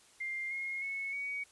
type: tone with pitch steps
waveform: sine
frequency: 2100 / 2149 / 2199 / 2251 Hz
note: C7 / C7 / C#7 / C#7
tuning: +6 / +46 / -14 / +26 cents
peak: -35 dBFS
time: 0.2-1.44 s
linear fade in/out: 10 ms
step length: 310 ms
effects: white hiss -62 dBFS RMS until 1.51 s + resampled to 24000 Hz